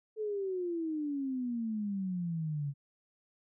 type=exponential sweep; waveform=sine; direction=down; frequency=440 to 138.59 Hz; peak=-32 dBFS; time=0.16-2.74 s; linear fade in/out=50 ms; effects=none